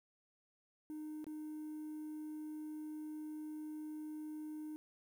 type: tone with dropouts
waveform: triangle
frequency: 306.7 Hz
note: D#4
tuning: 25 cents flat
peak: -40 dBFS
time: 0.9-4.76 s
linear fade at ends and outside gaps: 0 ms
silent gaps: 1.243-1.267 s
effects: tanh soft clip ceiling -38 dBFS + 11-bit